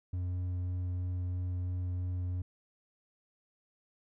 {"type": "tone with hard clipping", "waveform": "sine", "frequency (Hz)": 90.3, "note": "F#2", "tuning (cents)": -42, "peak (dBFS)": -33, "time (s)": [0.13, 2.42], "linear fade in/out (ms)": 5, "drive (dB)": 3, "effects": []}